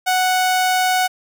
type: tone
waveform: sawtooth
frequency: 740 Hz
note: F#5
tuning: in tune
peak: -11 dBFS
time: 0.06-1.08 s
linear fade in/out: 20 ms
effects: none